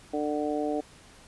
harmonic tone, 149.1 Hz, D3, 27 cents sharp, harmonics 2 / 3 / 4 / 5, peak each -30 / -32 / -33 / -34 dBFS, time 0.13-0.81 s, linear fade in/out 10 ms, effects pink hiss -53 dBFS RMS until 1.27 s + resampled to 24000 Hz

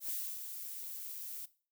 violet noise with ADSR envelope, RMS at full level -37 dBFS, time 0-1.46 s, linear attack 90 ms, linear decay 290 ms, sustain -7 dB, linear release 12 ms, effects noise-tail reverb RT60 0.4 s tail -18 dB re dry

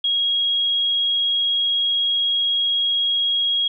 sine tone, 3292 Hz, G#7, 16 cents flat, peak -17 dBFS, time 0.04-3.68 s, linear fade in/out 5 ms, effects none

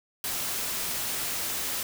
white noise, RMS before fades -31 dBFS, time 0.24-1.83 s, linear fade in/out 2 ms, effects none

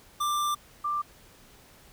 square / sine tone pair in turn, 1183 / 1183 Hz, D6 / D6, +12 / +12 cents, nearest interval unison, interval 0 cents, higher neither, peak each -26 dBFS, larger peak neither, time 0.2-0.55 / 0.84-1.02 s, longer first, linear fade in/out 10 ms, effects pink hiss -55 dBFS RMS until 1.92 s

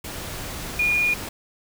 sine tone in noise, 2436 Hz, D#7, 37 cents flat, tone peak -18 dBFS, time 0.79-1.14 s, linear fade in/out 5 ms, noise pink, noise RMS -33 dBFS, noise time 0.04-1.29 s, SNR +12 dB, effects none

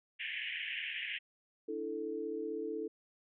white band-pass noise, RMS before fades -40 dBFS, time 0.19-1.19 s, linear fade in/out 20 ms, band 1700 to 3100 Hz, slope 96 dB/octave
sine chord, D suspended second, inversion none, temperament equal, 293.7 / 329.6 / 440 Hz, D4 / E4 / A4, 0 / 0 / 0 cents, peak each -44 / -41 / -38 dBFS, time 1.68-2.88 s, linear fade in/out 10 ms
effects none

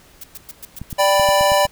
blue noise bursts, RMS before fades -33 dBFS, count 6, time 0.21-0.928 s, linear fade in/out 5 ms, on 28 ms, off 110 ms
clicks, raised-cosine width 5 ms, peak -17 dBFS, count 7, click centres 0.816 / 0.928 / 1.197 / 1.289 / 1.41 / 1.519 / 1.653 s
square chord, G major, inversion second, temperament equal, 587.3 / 784 / 987.8 Hz, D5 / G5 / B5, 0 / 0 / 0 cents, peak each -16 / -20 / -19 dBFS, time 0.98-1.67 s, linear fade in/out 20 ms
effects pink hiss -49 dBFS RMS until 1.71 s

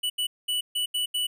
square tone bursts at uneven times, 2960 Hz, F#7, in tune, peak -25 dBFS, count 6, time 0.03-0.1 / 0.18-0.27 / 0.48-0.61 / 0.75-0.86 / 0.94-1.06 / 1.14-1.27 s, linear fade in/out 10 ms, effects none

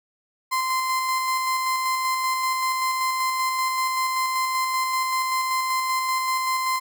35% pulse tone with tremolo, 1038 Hz, C6, 14 cents flat, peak -19 dBFS, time 0.51-6.8 s, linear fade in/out 20 ms, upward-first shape square, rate 5.2 Hz, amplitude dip 25%, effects none

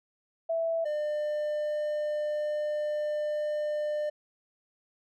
sine / triangle tone pair in turn, 659.3 / 599.9 Hz, E5 / D5, 0 / +37 cents, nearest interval major second, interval 163 cents, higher first, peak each -26 dBFS, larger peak neither, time 0.49-0.85 / 0.85-4.1 s, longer second, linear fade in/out 10 ms, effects none

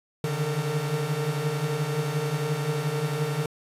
45% pulse tone cluster, 141.1 / 152.5 / 158.2 / 453.5 Hz, C#3 / D#3 / D#3 / A#4, +31 / -34 / +29 / -48 cents, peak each -30 / -29 / -36 / -32 dBFS, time 0.24-3.46 s, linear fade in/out 2 ms, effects resampled to 32000 Hz + 10-bit

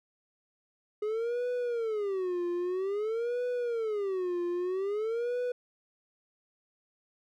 triangle tone with vibrato, 415.3 Hz, G#4, in tune, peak -27 dBFS, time 1.02-5.52 s, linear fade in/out 5 ms, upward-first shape sine, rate 0.51 Hz, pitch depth 300 cents each way, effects none

